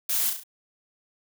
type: noise with echo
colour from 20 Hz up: blue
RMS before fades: -26 dBFS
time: 0.09-0.3 s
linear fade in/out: 5 ms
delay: 34 ms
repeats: 4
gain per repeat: -5 dB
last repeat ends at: 0.436 s
effects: none